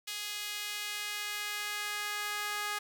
sawtooth tone with high-pass filter sweep, 415.3 Hz, G#4, in tune, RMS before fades -37 dBFS, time 0.07-2.79 s, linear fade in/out 10 ms, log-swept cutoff 3000 to 1300 Hz, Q 1.2, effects none

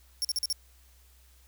sawtooth tone bursts, 5490 Hz, F8, 31 cents flat, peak -24 dBFS, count 5, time 0.22-0.527 s, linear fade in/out 0 ms, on 27 ms, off 43 ms, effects added 63 Hz sine -57 dBFS peak until 1.47 s + white hiss -63 dBFS RMS until 1.47 s

